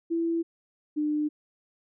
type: tone pair in turn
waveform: sine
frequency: 333.2 / 300.3 Hz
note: E4 / D4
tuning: +19 / +39 cents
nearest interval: major second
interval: 180 cents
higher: first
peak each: -24 dBFS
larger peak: neither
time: 0.1-0.43 / 0.96-1.29 s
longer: neither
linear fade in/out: 20 ms
effects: none